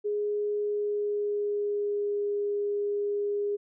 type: tone with pitch glide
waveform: sine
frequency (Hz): 415.3 to 409.3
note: G#4 to G#4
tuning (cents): 0 to -25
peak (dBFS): -26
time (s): 0.04-3.57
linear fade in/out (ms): 20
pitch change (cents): -25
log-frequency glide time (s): 0.58-2.28
effects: none